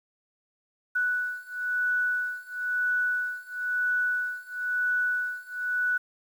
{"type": "beating tone pair", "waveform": "sine", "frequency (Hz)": [1480, 1481], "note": ["F#6", "F#6"], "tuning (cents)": [0, 1], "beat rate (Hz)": 1, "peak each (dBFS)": [-29, -28], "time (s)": [0.95, 5.98], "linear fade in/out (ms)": 10, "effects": ["9-bit"]}